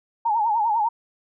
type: tone with vibrato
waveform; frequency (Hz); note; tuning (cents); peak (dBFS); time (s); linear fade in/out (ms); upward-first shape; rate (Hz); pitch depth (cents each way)
sine; 880; A5; 0; -18; 0.25-0.89; 10; sine; 10; 110
effects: none